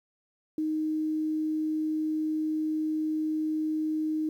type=tone; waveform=sine; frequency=311.1 Hz; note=D#4; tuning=in tune; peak=-26 dBFS; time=0.58-4.29 s; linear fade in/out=2 ms; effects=10-bit